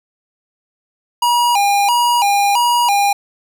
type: tone with vibrato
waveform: square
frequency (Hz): 880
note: A5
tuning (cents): 0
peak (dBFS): -12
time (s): 1.22-3.13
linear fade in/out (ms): 5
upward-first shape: square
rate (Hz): 1.5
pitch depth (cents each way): 150
effects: none